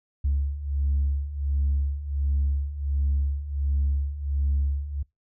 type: beating tone pair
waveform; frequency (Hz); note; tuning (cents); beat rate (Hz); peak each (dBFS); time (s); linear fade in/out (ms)
sine; 69.3 / 70.7; C#2 / C#2; 0 / +35; 1.4; -27 / -23; 0.24-5.03; 10
effects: noise-tail reverb RT60 0.2 s tail -25 dB re dry + tanh soft clip ceiling -17 dBFS